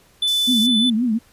triangle tone, 3500 Hz, A7, 10 cents flat, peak -15 dBFS, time 0.22-0.9 s, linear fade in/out 5 ms
pink high-pass noise, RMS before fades -32 dBFS, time 0.27-0.67 s, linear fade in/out 10 ms, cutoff 4700 Hz, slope 48 dB/octave
sine tone with vibrato, 233.1 Hz, A#3, in tune, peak -16 dBFS, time 0.47-1.19 s, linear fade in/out 20 ms, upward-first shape triangle, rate 5.7 Hz, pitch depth 180 cents each way
effects pink hiss -54 dBFS RMS until 1.32 s + resampled to 32000 Hz

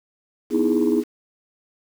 sine chord, E major seventh, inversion second, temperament equal, 246.9 / 311.1 / 329.6 / 415.3 Hz, B3 / D#4 / E4 / G#4, 0 / 0 / 0 / 0 cents, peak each -21 dBFS, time 0.5-1.04 s, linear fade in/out 50 ms, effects tanh soft clip ceiling -10 dBFS + 7-bit

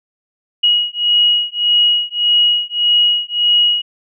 sine beating tone pair, 2898 / 2899.7 Hz, F#7 / F#7, -37 / -36 cents, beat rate 1.7 Hz, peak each -14 dBFS, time 0.63-3.82 s, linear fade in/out 10 ms, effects none

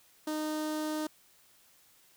sawtooth tone with notch filter, 307.7 Hz, D#4, 19 cents flat, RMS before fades -34 dBFS, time 0.27-1.07 s, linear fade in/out 5 ms, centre 2300 Hz, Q 1.6, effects white hiss -63 dBFS RMS until 2.16 s

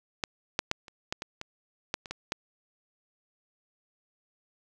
clicks, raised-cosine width 0.2 ms, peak -11 / -8 / -9 / -29 / -13 / -18 / -20 / -11 / -25 / -18 / -12 dBFS, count 11, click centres 0.238 / 0.591 / 0.714 / 0.882 / 1.125 / 1.221 / 1.414 / 1.941 / 2.058 / 2.11 / 2.321 s, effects none

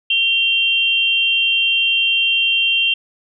sine tone pair together, 2751 / 3160 Hz, F7 / G7, -27 / +13 cents, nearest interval major second, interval 240 cents, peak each -16 dBFS, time 0.1-2.94 s, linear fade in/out 5 ms, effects none

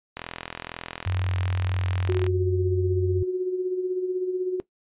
click train, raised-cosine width 0.3 ms, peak -16 dBFS, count 89, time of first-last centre 0.17-2.265 s, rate 42 Hz
sine tone, 92.5 Hz, F#2, in tune, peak -23 dBFS, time 1.06-3.23 s, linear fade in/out 5 ms
sine tone with tremolo, 367.5 Hz, F#4, 12 cents flat, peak -21 dBFS, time 2.09-4.6 s, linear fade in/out 0 ms, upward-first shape sine, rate 16 Hz, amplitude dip 50%
effects noise-tail reverb RT60 0.1 s tail -18 dB re dry + resampled to 8000 Hz

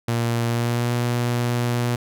sawtooth tone with pitch glide, 117.4 to 120.56 Hz, A#2 to B2, +13 to -41 cents, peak -16 dBFS, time 0.08-1.96 s, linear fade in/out 5 ms, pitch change +46 cents, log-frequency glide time 0.46-0.9 s, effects none

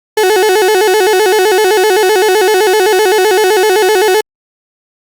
35% pulse tone with vibrato, 400 Hz, G4, 35 cents sharp, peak -5 dBFS, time 0.17-4.21 s, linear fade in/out 5 ms, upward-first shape square, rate 7.8 Hz, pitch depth 130 cents each way, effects Opus 48 kbps

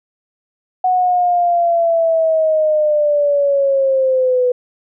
sine linear sweep, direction down, 740 to 493.9 Hz, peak -11 dBFS, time 0.84-4.52 s, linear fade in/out 5 ms, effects none

